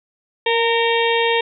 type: harmonic tone with a mistuned harmonic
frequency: 460 Hz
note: A#4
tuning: 23 cents flat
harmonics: 1 / 2 / 4 / 5 / 6 / 7 / 8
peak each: -18 / -21 / -24 / -25 / -26 / -26 / -27 dBFS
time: 0.46-1.41 s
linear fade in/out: 5 ms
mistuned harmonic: 1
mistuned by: +19 cents
effects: none